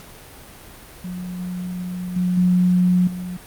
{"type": "tone with level steps", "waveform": "sine", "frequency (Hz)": 180.4, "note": "F#3", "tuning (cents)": -44, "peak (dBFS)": [-27, -25, -17, -13, -26], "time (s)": [1.04, 3.37], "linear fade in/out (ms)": 5, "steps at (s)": [1.39, 2.16, 2.37, 3.07], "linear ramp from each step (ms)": 5, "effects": ["pink hiss -42 dBFS RMS until 3.46 s", "Opus 48 kbps"]}